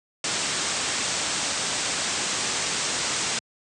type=low-pass noise; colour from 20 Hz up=white; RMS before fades=-27 dBFS; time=0.24-3.39 s; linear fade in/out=2 ms; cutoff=8600 Hz; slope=96 dB/octave; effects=high-pass 100 Hz 12 dB/octave